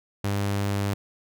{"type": "tone", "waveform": "sawtooth", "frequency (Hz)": 100.4, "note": "G2", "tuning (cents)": 42, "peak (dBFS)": -20, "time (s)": [0.24, 0.94], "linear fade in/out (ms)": 5, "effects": []}